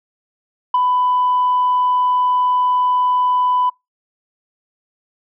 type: tone with ADSR envelope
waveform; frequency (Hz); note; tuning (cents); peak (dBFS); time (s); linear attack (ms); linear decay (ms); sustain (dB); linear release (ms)
sine; 997; B5; +16; -8; 0.74-3.7; 5; 19; -4; 12
effects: noise-tail reverb RT60 0.2 s tail -26 dB re dry + tanh soft clip ceiling -9 dBFS